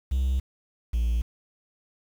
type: tone pair in turn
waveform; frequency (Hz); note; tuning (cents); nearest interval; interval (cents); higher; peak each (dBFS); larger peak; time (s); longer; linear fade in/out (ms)
triangle; 65.41 / 57.89; C2 / A#1; 0 / -11; major second; 211; first; -19; neither; 0.11-0.4 / 0.93-1.22; neither; 10
effects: tanh soft clip ceiling -15 dBFS + 8-bit